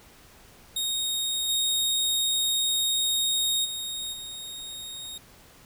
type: tone with level steps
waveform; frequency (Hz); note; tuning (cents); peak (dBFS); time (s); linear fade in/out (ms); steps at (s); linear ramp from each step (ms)
sawtooth; 3729; A#7; 0; -23 / -20 / -28 / -33; 0.76-5.18; 5; 1.48 / 3.64 / 4.12; 20
effects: pink hiss -53 dBFS RMS until 5.65 s